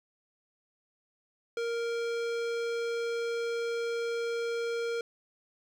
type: tone with hard clipping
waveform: sine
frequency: 466.2 Hz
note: A#4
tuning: in tune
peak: -32 dBFS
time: 1.57-5.01 s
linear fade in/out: 2 ms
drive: 18 dB
effects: none